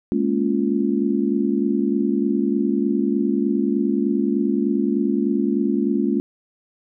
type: chord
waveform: sine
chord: Bb minor seventh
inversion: third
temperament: just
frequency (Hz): 209.8 / 233.1 / 279.7 / 349.6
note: Ab3 / Bb3 / Db4 / F4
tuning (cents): +18 / 0 / +16 / +2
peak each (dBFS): -22 / -24 / -22 / -24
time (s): 0.12-6.2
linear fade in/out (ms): 0
effects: none